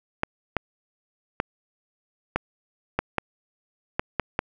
clicks, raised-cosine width 0.5 ms, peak -7 dBFS, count 9, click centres 0.234 / 0.567 / 1.401 / 2.36 / 2.99 / 3.183 / 3.995 / 4.197 / 4.391 s, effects none

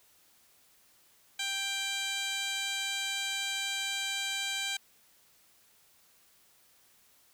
15% pulse tone with band-pass filter, 787 Hz, G5, 7 cents sharp, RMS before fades -34 dBFS, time 1.39-4.77 s, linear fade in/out 5 ms, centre 4800 Hz, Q 1.3, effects white hiss -64 dBFS RMS until 7.33 s

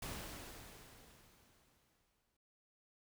pink noise with exponential decay, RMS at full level -44 dBFS, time 0.02-2.37 s, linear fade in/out 5 ms, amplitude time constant 510 ms, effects none

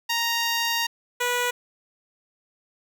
10% pulse tone pair in turn, 932.3 / 489 Hz, A#5 / B4, 0 / -17 cents, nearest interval major seventh, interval 1117 cents, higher first, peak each -14 dBFS, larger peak neither, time 0.09-0.87 / 1.2-1.51 s, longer first, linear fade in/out 10 ms, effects none

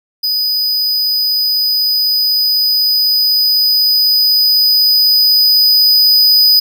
square tone with level ramp, 4978 Hz, D#8, in tune, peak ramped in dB -13 to -6 dBFS, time 0.23-6.6 s, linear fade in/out 10 ms, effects none

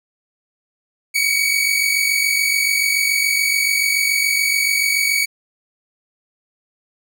sawtooth tone pair together, 2234 / 2281 Hz, C#7 / C#7, +13 / +49 cents, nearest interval unison, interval 36 cents, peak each -15 dBFS, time 1.14-5.26 s, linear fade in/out 20 ms, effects none

